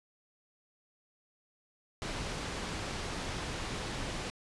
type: low-pass noise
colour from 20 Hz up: pink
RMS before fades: -38 dBFS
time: 2.02-4.3 s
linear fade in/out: 0 ms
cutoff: 6300 Hz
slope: 12 dB/octave
effects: resampled to 24000 Hz